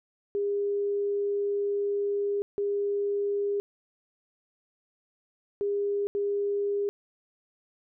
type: tone bursts at uneven times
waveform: sine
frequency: 405.1 Hz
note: G#4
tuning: 43 cents flat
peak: -25 dBFS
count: 4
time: 0.35-2.42 / 2.58-3.6 / 5.61-6.07 / 6.15-6.89 s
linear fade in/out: 0 ms
effects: none